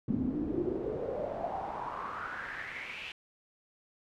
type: noise with band-pass filter sweep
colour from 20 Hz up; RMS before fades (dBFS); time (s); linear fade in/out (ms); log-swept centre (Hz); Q
brown; -36; 0.08-3.12; 2; 220 to 2800; 5.8
effects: none

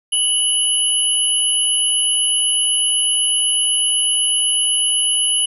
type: tone pair together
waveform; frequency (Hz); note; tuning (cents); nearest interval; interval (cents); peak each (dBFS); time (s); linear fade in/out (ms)
sine; 2960 / 10548; F#7 / E9; 0 / 0; octave + minor seventh; 2200; -17; 0.12-5.46; 10
effects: none

